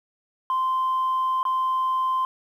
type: tone with dropouts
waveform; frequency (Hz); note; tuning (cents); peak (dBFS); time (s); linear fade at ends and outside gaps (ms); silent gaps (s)
sine; 1040; C6; -11; -19; 0.5-2.25; 1; 1.43-1.452
effects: tanh soft clip ceiling -18 dBFS + 9-bit